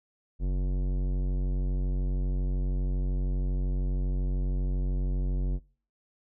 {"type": "tone with tanh clipping", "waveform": "sine", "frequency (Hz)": 46.38, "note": "F#1", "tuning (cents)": 5, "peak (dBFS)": -27, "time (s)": [0.39, 5.6], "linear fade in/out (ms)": 50, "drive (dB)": 16, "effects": ["noise-tail reverb RT60 0.5 s tail -26 dB re dry"]}